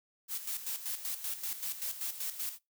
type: noise with tremolo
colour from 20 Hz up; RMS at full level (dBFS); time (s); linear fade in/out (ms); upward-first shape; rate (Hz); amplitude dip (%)
blue; -36; 0.28-2.59; 50; square; 5.2; 65
effects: noise-tail reverb RT60 0.2 s tail -22 dB re dry